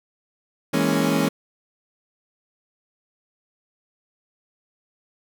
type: chord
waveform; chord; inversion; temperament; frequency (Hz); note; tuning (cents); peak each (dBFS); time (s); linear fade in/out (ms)
30% pulse; A# half-diminished seventh; second; equal with one note detuned; 163.86 / 207.7 / 233.1 / 277.2; E3 / G#3 / A#3 / C#4; -10 / 0 / 0 / 0; -22 / -22 / -23 / -20; 0.73-1.29; 10
effects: none